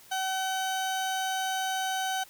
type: tone pair together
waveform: 30% pulse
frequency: 760 / 3040 Hz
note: F#5 / F#7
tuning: +46 / +46 cents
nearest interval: 2 octaves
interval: 2400 cents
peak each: -26 / -38 dBFS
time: 0.11-2.24 s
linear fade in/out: 10 ms
effects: white hiss -54 dBFS RMS until 2.29 s